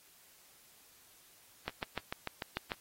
click train, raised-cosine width 0.3 ms, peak -19 dBFS, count 8, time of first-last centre 1.68-2.719 s, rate 6.74 Hz, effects white hiss -62 dBFS RMS until 2.8 s + AAC 48 kbps

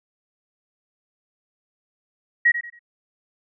sine tone with echo, 1900 Hz, A#6, 33 cents sharp, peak -12 dBFS, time 2.45-2.52 s, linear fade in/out 10 ms, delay 91 ms, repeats 3, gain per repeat -11 dB, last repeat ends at 2.793 s, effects none

